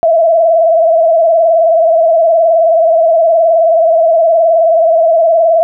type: tone with vibrato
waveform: sine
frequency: 659.3 Hz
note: E5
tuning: in tune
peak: -5 dBFS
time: 0.03-5.63 s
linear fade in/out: 0 ms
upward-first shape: sine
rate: 19 Hz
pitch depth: 67 cents each way
effects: none